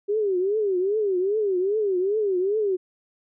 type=tone with vibrato; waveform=sine; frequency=395.9 Hz; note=G4; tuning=17 cents sharp; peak=-20 dBFS; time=0.08-2.77 s; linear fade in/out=20 ms; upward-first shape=triangle; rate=2.5 Hz; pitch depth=200 cents each way; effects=none